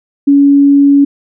sine tone, 281.7 Hz, C#4, 28 cents sharp, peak -3 dBFS, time 0.27-1.05 s, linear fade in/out 10 ms, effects none

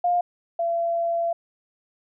sine tone pair in turn, 706 / 677.8 Hz, F5 / E5, +19 / +48 cents, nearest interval minor second, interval 71 cents, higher first, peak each -18 / -21 dBFS, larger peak first, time 0.04-0.21 / 0.59-1.33 s, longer second, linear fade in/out 5 ms, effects none

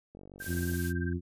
click train, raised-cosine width 2 ms, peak -36 dBFS, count 29, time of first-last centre 0.15-0.737 s, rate 47.7 Hz
blue noise, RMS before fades -41 dBFS, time 0.39-0.93 s, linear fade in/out 50 ms
sine tone with tremolo, 1573 Hz, G6, 6 cents sharp, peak -36 dBFS, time 0.4-1.13 s, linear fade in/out 5 ms, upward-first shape sine, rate 18 Hz, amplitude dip 95%
harmonic tone, 87.31 Hz, F2, in tune, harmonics 1 / 2 / 3 / 4, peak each -32 / -35 / -37 / -38 dBFS, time 0.46-1.21 s, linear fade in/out 50 ms
effects resampled to 32000 Hz

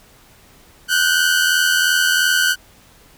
sawtooth tone pair together, 1464 / 1546.9 Hz, F#6 / G6, -19 / -23 cents, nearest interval minor second, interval 96 cents, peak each -13 dBFS, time 0.88-2.56 s, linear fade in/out 50 ms, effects pink hiss -49 dBFS RMS until 3.17 s

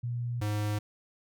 sine / square tone pair in turn, 120.2 / 104.88 Hz, B2 / G#2, -46 / +17 cents, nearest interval major second, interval 237 cents, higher first, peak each -30 / -29 dBFS, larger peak second, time 0.03-0.41 / 0.41-0.79 s, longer neither, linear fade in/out 10 ms, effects none

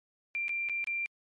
sine tone with dropouts, 2370 Hz, D7, 15 cents sharp, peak -30 dBFS, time 0.35-1.06 s, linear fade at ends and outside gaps 0 ms, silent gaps 0.482-0.493 / 0.688-0.696 / 0.842-0.872 s, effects MP3 48 kbps

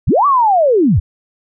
sine linear two-way sweep, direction up then down, 39.33 to 1175 to 58.7 Hz, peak -8 dBFS, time 0.07-1 s, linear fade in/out 10 ms, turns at 0.26 s, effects none

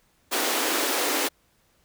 pink high-pass noise, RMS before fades -25 dBFS, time 0.31-1.29 s, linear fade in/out 20 ms, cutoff 270 Hz, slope 48 dB/octave, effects pink hiss -65 dBFS RMS until 1.84 s

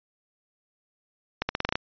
accelerating click train, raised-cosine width 0.3 ms, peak -9 dBFS, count 8, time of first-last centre 1.42-1.755 s, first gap 70 ms, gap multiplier 0.87, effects resampled to 11025 Hz

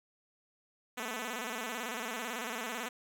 5% pulse tone with vibrato, 233.9 Hz, A#3, 6 cents sharp, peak -25 dBFS, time 0.97-2.89 s, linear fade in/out 10 ms, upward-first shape square, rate 18 Hz, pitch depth 110 cents each way, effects none

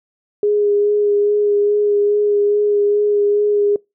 sine tone with vibrato, 412.6 Hz, G#4, 11 cents flat, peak -12 dBFS, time 0.43-3.76 s, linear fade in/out 2 ms, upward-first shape sine, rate 2.4 Hz, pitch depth 16 cents each way, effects noise-tail reverb RT60 0.2 s tail -24 dB re dry

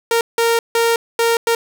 sawtooth tone bursts at uneven times, 462.8 Hz, A#4, 13 cents flat, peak -9 dBFS, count 5, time 0.11-0.21 / 0.38-0.59 / 0.75-0.96 / 1.19-1.37 / 1.47-1.55 s, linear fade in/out 2 ms, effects none

